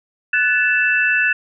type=tone cluster; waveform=sine; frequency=1488 / 1735 / 2650 Hz; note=F#6 / A6 / E7; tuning=+9 / -25 / +9 cents; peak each=-18 dBFS; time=0.33-1.33 s; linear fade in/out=5 ms; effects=none